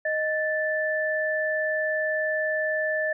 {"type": "tone pair together", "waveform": "sine", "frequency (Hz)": [622.3, 1758], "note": ["D#5", "A6"], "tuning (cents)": [0, -2], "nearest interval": "octave + tritone", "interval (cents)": 1798, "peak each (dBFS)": -26, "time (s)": [0.05, 3.13], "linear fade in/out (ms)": 5, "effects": []}